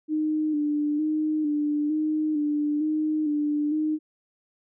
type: tone with vibrato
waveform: sine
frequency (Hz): 302.2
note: D4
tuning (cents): +50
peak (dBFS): -22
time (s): 0.08-3.99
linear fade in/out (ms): 50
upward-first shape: square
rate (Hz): 1.1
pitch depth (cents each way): 35
effects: none